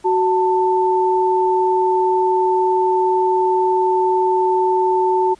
sine tone pair together, 371.8 / 889 Hz, F#4 / A5, +8 / +18 cents, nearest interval octave + minor third, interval 1510 cents, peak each -16 dBFS, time 0.04-5.35 s, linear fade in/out 20 ms, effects pink hiss -51 dBFS RMS until 5.39 s + resampled to 22050 Hz

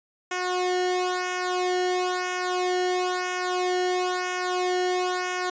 sawtooth tone with flanger, 363.4 Hz, F#4, 31 cents flat, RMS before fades -26 dBFS, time 0.31-5.5 s, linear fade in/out 5 ms, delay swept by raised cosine 0.23 to 0.83 ms, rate 1 Hz, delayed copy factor -0.85, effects resampled to 16000 Hz

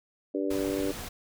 harmonic tone, 97.3 Hz, G2, 12 cents flat, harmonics 3 / 4 / 5 / 6, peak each -30 / -32 / -34 / -36 dBFS, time 0.34-0.92 s, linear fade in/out 10 ms
pink noise, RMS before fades -39 dBFS, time 0.5-1.09 s, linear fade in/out 10 ms
effects none

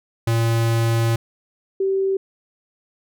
square / sine tone pair in turn, 114.9 / 386.5 Hz, A#2 / G4, -25 / -24 cents, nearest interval octave + major sixth, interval 2101 cents, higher second, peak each -17 dBFS, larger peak neither, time 0.27-1.16 / 1.8-2.17 s, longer first, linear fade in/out 5 ms, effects none

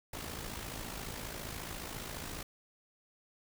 pink noise with amplitude modulation, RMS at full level -40 dBFS, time 0.13-2.43 s, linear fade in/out 5 ms, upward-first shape sine, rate 54.6 Hz, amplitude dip 55%, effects none

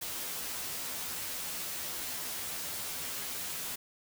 white noise with comb filter, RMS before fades -38 dBFS, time 0.01-3.76 s, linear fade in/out 10 ms, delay 12 ms, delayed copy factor +0.75, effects none

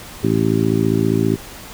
harmonic tone, 55 Hz, A1, in tune, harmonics 2 / 3 / 4 / 5 / 6 / 7, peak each -21 / -21 / -21 / -21 / -21 / -21 dBFS, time 0.23-1.36 s, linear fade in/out 10 ms, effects pink hiss -36 dBFS RMS until 1.73 s

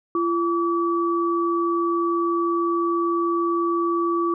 sine tone pair together, 341.1 / 1147.3 Hz, F4 / D6, -41 / -41 cents, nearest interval octave + major sixth, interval 2100 cents, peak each -21 / -23 dBFS, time 0.15-4.34 s, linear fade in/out 2 ms, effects none

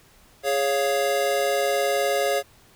square chord, Db major, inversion second, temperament equal, 415.3 / 554.4 / 698.5 Hz, Ab4 / Db5 / F5, 0 / 0 / 0 cents, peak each -27 / -24 / -27 dBFS, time 0.43-2.43 s, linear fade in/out 50 ms, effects pink hiss -55 dBFS RMS until 2.75 s

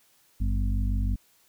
harmonic tone with a mistuned harmonic, 50.3 Hz, G1, 45 cents sharp, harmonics 1 / 2 / 4 / 5, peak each -24 / -30 / -36 / -38 dBFS, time 0.4-1.16 s, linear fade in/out 10 ms, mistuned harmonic 2, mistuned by -74 cents, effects white hiss -63 dBFS RMS until 1.48 s

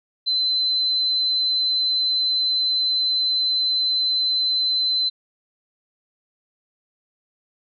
sine tone, 4055 Hz, B7, 45 cents sharp, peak -18 dBFS, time 0.26-5.1 s, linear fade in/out 20 ms, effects none

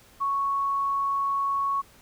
sine tone, 1108.7 Hz, C#6, in tune, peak -23 dBFS, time 0.2-1.82 s, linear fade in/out 20 ms, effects pink hiss -55 dBFS RMS until 2.01 s

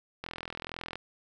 click train, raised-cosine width 0.3 ms, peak -21 dBFS, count 31, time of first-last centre 0.24-0.956 s, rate 41.9 Hz, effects none

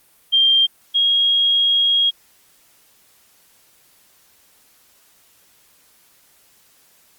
sine tone pair in turn, 3182 / 3277 Hz, G7 / G#7, +25 / -24 cents, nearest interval minor second, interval 51 cents, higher second, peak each -11 / -13 dBFS, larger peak first, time 0.32-0.67 / 0.94-2.11 s, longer second, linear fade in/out 20 ms, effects white hiss -55 dBFS RMS until 7.18 s + Opus 32 kbps

